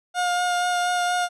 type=tone with vibrato; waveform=30% pulse; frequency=713 Hz; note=F5; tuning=36 cents sharp; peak=-18 dBFS; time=0.14-1.29 s; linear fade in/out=50 ms; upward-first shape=sine; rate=4.2 Hz; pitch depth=13 cents each way; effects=resampled to 24000 Hz